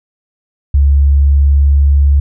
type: tone with pitch glide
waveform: sine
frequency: 70.2 to 70.65 Hz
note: C#2 to C#2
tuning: +22 to +34 cents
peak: -5 dBFS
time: 0.74-2.2 s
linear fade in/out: 5 ms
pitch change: +12 cents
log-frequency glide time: 0.89-2 s
effects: none